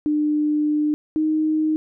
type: tone pair in turn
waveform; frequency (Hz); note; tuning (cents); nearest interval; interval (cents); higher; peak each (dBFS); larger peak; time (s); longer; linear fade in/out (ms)
sine; 300.1 / 310.9; D4 / D#4; +38 / -1; minor second; 61; second; -17; neither; 0.06-0.94 / 1.16-1.76; first; 0
effects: none